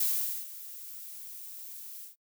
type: noise with ADSR envelope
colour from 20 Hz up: violet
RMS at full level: -27 dBFS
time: 0-2.16 s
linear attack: 6 ms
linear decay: 460 ms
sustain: -17 dB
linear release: 130 ms
effects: noise-tail reverb RT60 0.1 s tail -26 dB re dry